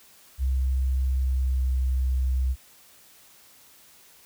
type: tone with pitch glide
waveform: sine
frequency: 65.3 to 64.48 Hz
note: C2 to C2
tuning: -3 to -25 cents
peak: -21 dBFS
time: 0.38-2.56 s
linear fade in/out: 50 ms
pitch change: -22 cents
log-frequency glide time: 1.07-1.73 s
effects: white hiss -54 dBFS RMS until 4.25 s